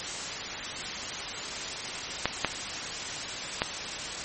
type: clicks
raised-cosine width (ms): 0.3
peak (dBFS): -7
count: 3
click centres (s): 2.256 / 2.447 / 3.619
effects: white hiss -34 dBFS RMS until 4.24 s + MP3 32 kbps